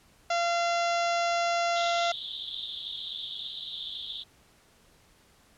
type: harmonic tone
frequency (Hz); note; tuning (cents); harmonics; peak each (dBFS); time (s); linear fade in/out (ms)
687; F5; -29; 1 / 2 / 3 / 4 / 5 / 6 / 7 / 8 / 9 / 10; -26 / -32 / -36 / -38 / -40 / -42 / -43 / -44 / -45 / -46; 0.3-2.12; 5
type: band-pass noise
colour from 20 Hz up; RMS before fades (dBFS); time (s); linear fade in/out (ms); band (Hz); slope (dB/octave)
pink; -38; 1.75-4.24; 20; 3300 to 3800; 96
effects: pink hiss -61 dBFS RMS until 5.57 s + low-pass 12000 Hz 12 dB/octave